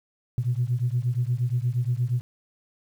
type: beating tone pair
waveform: sine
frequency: 118.8 / 127.3 Hz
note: A#2 / C3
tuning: +33 / -47 cents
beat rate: 8.5 Hz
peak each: -24 / -25 dBFS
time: 0.38-2.21 s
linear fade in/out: 0 ms
effects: tanh soft clip ceiling -15 dBFS + 9-bit